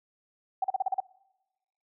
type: tone bursts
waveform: sine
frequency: 764 Hz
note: G5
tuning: 45 cents flat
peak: -23 dBFS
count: 7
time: 0.62-1.003 s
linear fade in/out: 5 ms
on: 23 ms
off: 37 ms
effects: noise-tail reverb RT60 1.0 s tail -24 dB re dry